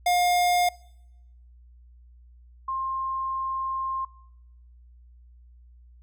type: tone pair in turn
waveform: square / sine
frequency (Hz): 711 / 1060.4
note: F5 / C6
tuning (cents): +31 / +23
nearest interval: perfect fifth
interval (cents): 692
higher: second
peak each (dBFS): -20 / -26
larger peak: first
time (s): 0.06-0.69 / 2.68-4.05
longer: second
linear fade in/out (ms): 5
effects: noise-tail reverb RT60 0.9 s tail -24 dB re dry + added 60 Hz sine -49 dBFS peak until 6.02 s